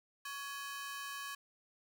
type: ring-modulated tone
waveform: sawtooth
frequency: 1396.9 Hz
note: F6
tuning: in tune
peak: -35 dBFS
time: 0.25-1.35 s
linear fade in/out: 5 ms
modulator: 279 Hz
effects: none